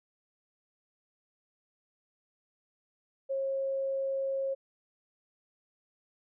sine tone, 541 Hz, C#5, 42 cents flat, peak -29 dBFS, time 3.29-4.55 s, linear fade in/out 20 ms, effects none

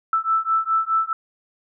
sine beating tone pair, 1318.5 / 1323.3 Hz, E6 / E6, 0 / +6 cents, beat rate 4.8 Hz, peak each -21 dBFS, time 0.13-1.13 s, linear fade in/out 2 ms, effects none

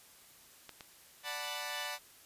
clicks, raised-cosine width 0.2 ms, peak -29 dBFS, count 2, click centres 0.693 / 0.808 s
10% pulse chord, B minor seventh, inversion first, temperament equal, 587.3 / 740 / 880 / 987.8 Hz, D5 / F#5 / A5 / B5, 0 / 0 / 0 / 0 cents, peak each -35 dBFS, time 1.23-1.99 s, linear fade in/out 50 ms
effects white hiss -59 dBFS RMS until 2.25 s + resampled to 32000 Hz

